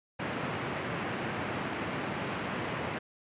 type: band-pass noise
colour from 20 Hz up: pink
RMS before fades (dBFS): -35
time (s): 0.19-2.99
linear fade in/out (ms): 10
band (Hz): 110 to 2700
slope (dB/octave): 24
effects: resampled to 8000 Hz